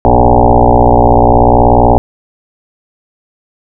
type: tone with frequency modulation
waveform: sine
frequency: 415.3 Hz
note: G#4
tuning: in tune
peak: -3 dBFS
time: 0.05-1.98 s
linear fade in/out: 0 ms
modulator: 60.5 Hz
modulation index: 7.5
effects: none